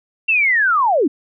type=linear sweep; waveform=sine; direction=down; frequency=2736 to 243.3 Hz; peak=-12 dBFS; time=0.28-1.08 s; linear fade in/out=10 ms; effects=none